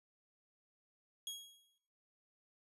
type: tone with exponential decay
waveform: sawtooth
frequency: 3303 Hz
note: G#7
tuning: 10 cents flat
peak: -36 dBFS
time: 1.27-1.78 s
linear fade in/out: 1 ms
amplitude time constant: 110 ms
effects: noise-tail reverb RT60 0.6 s tail -18 dB re dry + resampled to 32000 Hz